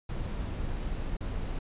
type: noise with dropouts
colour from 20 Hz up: brown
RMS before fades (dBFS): -33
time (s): 0.09-1.59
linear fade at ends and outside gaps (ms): 5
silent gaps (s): 1.169-1.206
effects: resampled to 8000 Hz